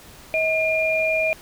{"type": "tone pair together", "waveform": "sine", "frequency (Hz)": [638, 2409], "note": ["D#5", "D7"], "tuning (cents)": [43, 43], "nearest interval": "octave + major seventh", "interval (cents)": 2300, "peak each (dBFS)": -21, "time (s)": [0.34, 1.33], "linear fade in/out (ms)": 0, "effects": ["pink hiss -45 dBFS RMS until 1.41 s"]}